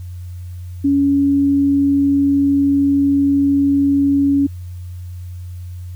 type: tone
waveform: sine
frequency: 280 Hz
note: C#4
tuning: 18 cents sharp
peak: -11 dBFS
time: 0.84-4.47 s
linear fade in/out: 10 ms
effects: added 89 Hz sine -27 dBFS peak until 5.95 s + white hiss -53 dBFS RMS until 5.95 s